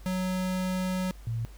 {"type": "tone pair in turn", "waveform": ["square", "sine"], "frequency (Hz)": [185, 114.89], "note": ["F#3", "A#2"], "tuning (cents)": [0, -25], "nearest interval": "minor sixth", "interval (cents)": 825, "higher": "first", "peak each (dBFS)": [-28, -28], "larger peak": "neither", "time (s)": [[0.06, 1.11], [1.27, 1.45]], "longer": "first", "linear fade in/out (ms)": 0, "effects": ["added 50 Hz sine -44 dBFS peak until 1.57 s", "pink hiss -57 dBFS RMS until 1.57 s"]}